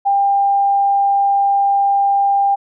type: tone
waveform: sine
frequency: 797 Hz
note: G5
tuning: 28 cents sharp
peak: -11 dBFS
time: 0.05-2.56 s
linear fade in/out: 20 ms
effects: none